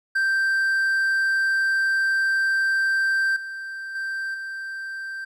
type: tone with level steps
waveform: triangle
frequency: 1568 Hz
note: G6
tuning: in tune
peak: -17 / -29 / -24 / -28 dBFS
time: 0.15-5.25 s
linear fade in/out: 10 ms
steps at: 3.36 / 3.95 / 4.34 s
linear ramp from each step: 5 ms
effects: none